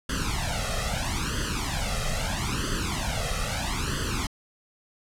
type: noise with flanger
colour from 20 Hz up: pink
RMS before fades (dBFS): -28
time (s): 0.09-4.27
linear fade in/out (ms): 5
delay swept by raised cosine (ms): 0.64 to 1.58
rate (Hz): 0.77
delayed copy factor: +1
effects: low-pass 9000 Hz 12 dB/octave